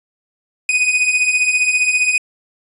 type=beating tone pair; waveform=45% pulse; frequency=2480 / 2495 Hz; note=D#7 / D#7; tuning=-6 / +4 cents; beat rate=15 Hz; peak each=-19 / -14 dBFS; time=0.69-2.18 s; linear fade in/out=2 ms; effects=resampled to 24000 Hz